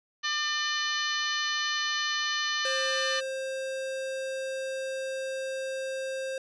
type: harmonic tone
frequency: 599 Hz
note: D5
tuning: 34 cents sharp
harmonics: 2 / 3 / 4 / 5 / 6 / 7 / 8 / 9 / 10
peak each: -35 / -31 / -42 / -34 / -38 / -35 / -42 / -48 / -39 dBFS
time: 0.23-3.21 s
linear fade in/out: 20 ms
type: tone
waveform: square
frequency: 530 Hz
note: C5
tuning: 22 cents sharp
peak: -32 dBFS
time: 2.65-6.38 s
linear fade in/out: 2 ms
effects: resampled to 22050 Hz